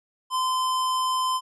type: tone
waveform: square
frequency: 1029 Hz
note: C6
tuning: 29 cents flat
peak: -23 dBFS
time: 0.3-1.41 s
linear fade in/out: 50 ms
effects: resampled to 24000 Hz